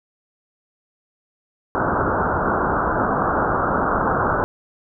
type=low-pass noise; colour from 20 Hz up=white; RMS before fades=-20 dBFS; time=1.75-4.44 s; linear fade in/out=0 ms; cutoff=1500 Hz; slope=96 dB/octave; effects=none